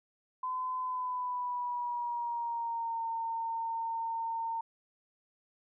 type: tone with pitch glide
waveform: sine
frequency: 1018 to 912.2 Hz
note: C6 to A#5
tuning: -48 to -38 cents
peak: -32 dBFS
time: 0.43-4.61 s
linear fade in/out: 5 ms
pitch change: -190 cents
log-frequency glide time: 0.8-3.03 s
effects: none